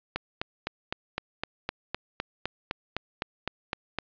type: click train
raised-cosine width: 0.3 ms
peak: -13 dBFS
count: 16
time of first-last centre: 0.16-3.987 s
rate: 3.92 Hz
effects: resampled to 11025 Hz + 9-bit